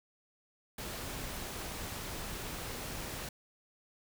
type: noise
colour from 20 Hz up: pink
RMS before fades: -41 dBFS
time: 0.78-3.29 s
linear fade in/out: 5 ms
effects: none